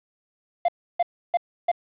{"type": "tone bursts", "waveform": "triangle", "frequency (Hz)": 696, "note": "F5", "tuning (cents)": -6, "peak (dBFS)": -15, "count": 4, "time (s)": [0.65, 1.716], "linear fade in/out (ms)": 5, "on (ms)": 34, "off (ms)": 310, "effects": ["resampled to 8000 Hz", "8-bit"]}